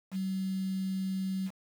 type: tone with quantisation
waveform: sine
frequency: 190 Hz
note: F#3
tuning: 46 cents sharp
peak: -30 dBFS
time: 0.11-1.51 s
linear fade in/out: 50 ms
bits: 8
effects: none